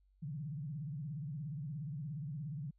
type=tone with vibrato; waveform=sine; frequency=146.83 Hz; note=D3; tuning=in tune; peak=-39 dBFS; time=0.22-2.71 s; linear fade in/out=10 ms; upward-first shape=sine; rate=17 Hz; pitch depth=210 cents each way; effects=added 48 Hz sine -67 dBFS peak until 2.78 s